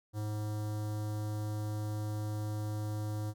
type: tone with notch filter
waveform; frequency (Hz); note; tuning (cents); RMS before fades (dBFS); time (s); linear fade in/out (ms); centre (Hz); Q
square; 106; G#2; +36; -36; 0.13-3.34; 50; 2400; 0.6
effects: none